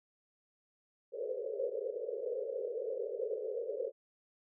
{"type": "band-pass noise", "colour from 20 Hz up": "white", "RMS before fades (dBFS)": -38, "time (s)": [1.12, 3.92], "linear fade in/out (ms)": 50, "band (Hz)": [410, 550], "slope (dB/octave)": 96, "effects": []}